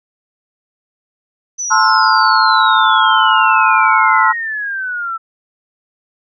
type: exponential sweep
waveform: sine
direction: down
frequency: 6050 to 1318.5 Hz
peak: -18 dBFS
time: 1.58-5.18 s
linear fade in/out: 20 ms
type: chord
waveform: sine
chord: F major seventh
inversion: first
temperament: equal with one note detuned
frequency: 880 / 1046.5 / 1318.5 / 1429.6 Hz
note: A5 / C6 / E6 / F6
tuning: 0 / 0 / 0 / +40 cents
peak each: -14 dBFS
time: 1.7-4.33 s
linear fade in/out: 20 ms
effects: none